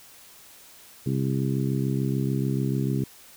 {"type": "harmonic tone", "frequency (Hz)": 66.8, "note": "C2", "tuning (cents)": 36, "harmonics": [2, 3, 4, 5, 6], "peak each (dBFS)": [-25, -29, -31, -33, -35], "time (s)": [1.06, 3.04], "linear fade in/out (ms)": 5, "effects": ["white hiss -50 dBFS RMS until 3.36 s"]}